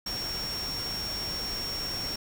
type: tone in noise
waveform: sine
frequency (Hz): 5520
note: F8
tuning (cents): -21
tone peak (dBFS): -32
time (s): 0.06-2.16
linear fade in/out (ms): 5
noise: pink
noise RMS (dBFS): -38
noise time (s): 0.06-2.16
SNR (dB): +3
effects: none